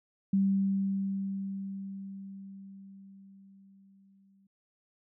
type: tone with exponential decay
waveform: sine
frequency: 195.1 Hz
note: G3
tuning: 8 cents flat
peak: -22 dBFS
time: 0.33-4.47 s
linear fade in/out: 5 ms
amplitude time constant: 900 ms
effects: none